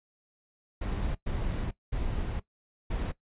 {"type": "noise bursts at uneven times", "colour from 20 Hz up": "brown", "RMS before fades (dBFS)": -31, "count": 4, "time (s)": [[0.81, 1.15], [1.26, 1.71], [1.92, 2.4], [2.9, 3.12]], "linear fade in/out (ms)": 10, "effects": ["noise-tail reverb RT60 0.1 s tail -17 dB re dry", "resampled to 8000 Hz"]}